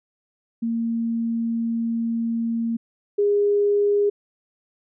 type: tone pair in turn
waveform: sine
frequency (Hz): 230 / 408.9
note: A#3 / G#4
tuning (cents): -23 / -27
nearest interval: minor seventh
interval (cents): 996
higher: second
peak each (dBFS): -21 / -16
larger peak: second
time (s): 0.62-2.77 / 3.18-4.1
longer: first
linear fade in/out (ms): 10
effects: none

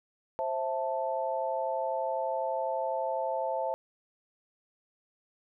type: chord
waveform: sine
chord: A minor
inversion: first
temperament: just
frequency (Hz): 528 / 660 / 880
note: C5 / E5 / A5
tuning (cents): +16 / +2 / 0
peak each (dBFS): -33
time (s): 0.39-3.74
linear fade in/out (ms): 0
effects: none

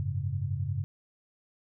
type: chord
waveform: sine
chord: F# suspended second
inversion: none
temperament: equal with one note detuned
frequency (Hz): 92.5 / 103.83 / 137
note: F#2 / G#2 / C#3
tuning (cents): 0 / 0 / -20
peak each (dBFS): -33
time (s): 0-0.84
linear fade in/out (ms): 0
effects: none

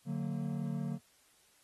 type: chord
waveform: triangle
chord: D augmented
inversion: none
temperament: just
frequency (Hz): 146.83 / 183.54 / 229.4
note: D3 / F#3 / A#3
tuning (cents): 0 / -14 / -28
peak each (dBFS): -35 / -37 / -37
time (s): 0.05-0.99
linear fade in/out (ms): 50
effects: white hiss -67 dBFS RMS until 1.63 s + AAC 32 kbps

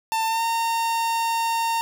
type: tone with pitch glide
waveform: 45% pulse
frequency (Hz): 894 to 916.5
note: A5 to A#5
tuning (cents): +27 to -30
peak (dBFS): -21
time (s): 0.12-1.81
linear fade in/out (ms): 0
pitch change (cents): +43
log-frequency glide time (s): 0.25-0.43
effects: none

